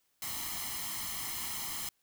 white noise with comb filter, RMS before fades -38 dBFS, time 0.22-1.89 s, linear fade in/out 2 ms, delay 0.97 ms, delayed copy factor +0.75, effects white hiss -75 dBFS RMS until 2.02 s

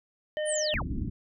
harmonic tone, 610 Hz, D#5, 34 cents flat, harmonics 1 / 3 / 5, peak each -28 / -38 / -42 dBFS, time 0.37-0.74 s, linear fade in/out 0 ms
sine linear sweep, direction down, 9970 to 110 Hz, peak -29 dBFS, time 0.45-0.84 s, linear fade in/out 50 ms
pink low-pass noise, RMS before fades -32 dBFS, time 0.73-1.1 s, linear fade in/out 10 ms, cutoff 320 Hz, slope 48 dB/octave
effects none

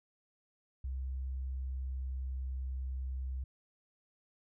sine tone with pitch glide, 65.41 to 65 Hz, C2 to C2, 0 to -11 cents, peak -35 dBFS, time 0.84-3.44 s, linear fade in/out 5 ms, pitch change -11 cents, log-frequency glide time 1.31-2.43 s, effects none

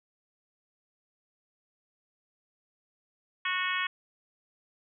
harmonic tone, 367.3 Hz, F#4, 13 cents flat, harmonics 3 / 4 / 5 / 6 / 7 / 8 / 9, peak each -34 / -36 / -33 / -35 / -36 / -40 / -38 dBFS, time 3.45-3.87 s, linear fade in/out 5 ms, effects none

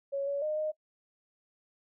sine tone with pitch steps, 555 / 564 / 612 / 617 Hz, C#5 / C#5 / D#5 / D#5, +2 / +30 / -29 / -15 cents, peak -29 dBFS, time 0.12-0.72 s, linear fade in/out 20 ms, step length 150 ms, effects noise-tail reverb RT60 0.1 s tail -19 dB re dry

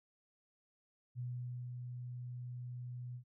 sine tone with ADSR envelope, 123.3 Hz, B2, 2 cents flat, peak -38 dBFS, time 1.15-3.24 s, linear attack 42 ms, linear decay 510 ms, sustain -4 dB, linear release 89 ms, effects none

